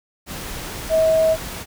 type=tone in noise; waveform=sine; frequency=641 Hz; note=E5; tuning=49 cents flat; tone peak=-13 dBFS; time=0.89-1.37 s; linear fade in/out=50 ms; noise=pink; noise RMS=-31 dBFS; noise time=0.26-1.66 s; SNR=+15 dB; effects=none